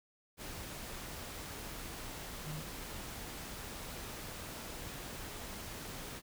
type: tone in noise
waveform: sine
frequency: 153.2 Hz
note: D#3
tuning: 27 cents flat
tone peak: -40 dBFS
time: 2.43-2.63 s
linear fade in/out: 50 ms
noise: pink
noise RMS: -45 dBFS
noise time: 0.37-6.22 s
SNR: +2 dB
effects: none